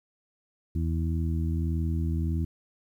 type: harmonic tone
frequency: 81.6 Hz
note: E2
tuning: 17 cents flat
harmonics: 1 / 2 / 3 / 4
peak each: -26 / -32 / -36 / -38 dBFS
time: 0.75-2.45 s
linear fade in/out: 5 ms
effects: 10-bit